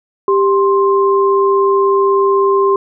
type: tone pair together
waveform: sine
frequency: 394.3 / 1052.7 Hz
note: G4 / C6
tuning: +10 / +10 cents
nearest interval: octave + perfect fourth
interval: 1700 cents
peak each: -10 / -14 dBFS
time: 0.28-2.76 s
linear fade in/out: 2 ms
effects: none